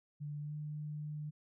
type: tone with pitch glide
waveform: sine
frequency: 147.3 to 150.31 Hz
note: D3 to D3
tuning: +6 to +41 cents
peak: -39 dBFS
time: 0.2-1.31 s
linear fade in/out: 20 ms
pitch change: +35 cents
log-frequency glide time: 0.4-0.55 s
effects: none